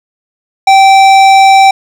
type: tone with hard clipping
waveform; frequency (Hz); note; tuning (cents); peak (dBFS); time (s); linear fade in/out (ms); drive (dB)
sine; 777; G5; -16; -3; 0.67-1.71; 5; 14
effects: none